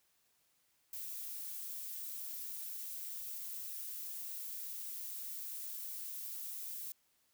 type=noise; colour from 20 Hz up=violet; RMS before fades=-44 dBFS; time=0.93-6.92 s; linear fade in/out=2 ms; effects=white hiss -75 dBFS RMS until 7.33 s